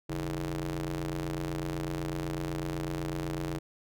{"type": "ring-modulated tone", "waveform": "sawtooth", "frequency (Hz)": 88, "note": "F2", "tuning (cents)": 14, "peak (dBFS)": -25, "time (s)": [0.09, 3.59], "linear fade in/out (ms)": 10, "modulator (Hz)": 234, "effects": []}